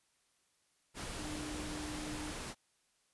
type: tone in noise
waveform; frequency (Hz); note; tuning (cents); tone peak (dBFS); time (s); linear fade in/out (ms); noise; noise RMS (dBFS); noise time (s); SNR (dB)
sine; 302.3; D#4; -50; -43; 1.16-2.34; 50; pink; -43; 0.94-2.55; -3
effects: white hiss -75 dBFS RMS until 3.13 s + resampled to 24000 Hz